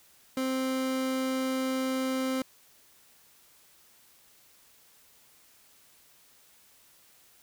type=tone; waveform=30% pulse; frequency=261.6 Hz; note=C4; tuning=in tune; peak=-25 dBFS; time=0.37-2.42 s; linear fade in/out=2 ms; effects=white hiss -60 dBFS RMS until 7.42 s